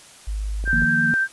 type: tone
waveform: sine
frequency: 51.91 Hz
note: G#1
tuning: in tune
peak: -23 dBFS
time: 0.27-0.85 s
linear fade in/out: 10 ms
type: clicks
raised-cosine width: 2 ms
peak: -23 dBFS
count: 3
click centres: 0.64 / 0.677 / 0.821 s
type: tone with vibrato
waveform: sine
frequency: 1568 Hz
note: G6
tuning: in tune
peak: -17 dBFS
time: 0.65-1.28 s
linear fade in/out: 50 ms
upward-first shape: sine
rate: 8.7 Hz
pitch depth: 11 cents each way
type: chord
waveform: sine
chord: Eb suspended second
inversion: none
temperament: equal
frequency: 155.56 / 174.61 / 233.1 Hz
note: Eb3 / F3 / Bb3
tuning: 0 / 0 / 0 cents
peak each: -26 / -28 / -24 dBFS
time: 0.73-1.14 s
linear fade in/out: 0 ms
effects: white hiss -46 dBFS RMS until 1.32 s + resampled to 24000 Hz